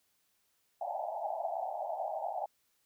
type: band-pass noise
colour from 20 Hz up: pink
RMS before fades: -37 dBFS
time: 0.81-2.46 s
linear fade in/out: 5 ms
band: 610 to 860 Hz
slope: 96 dB/octave
effects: white hiss -75 dBFS RMS until 2.85 s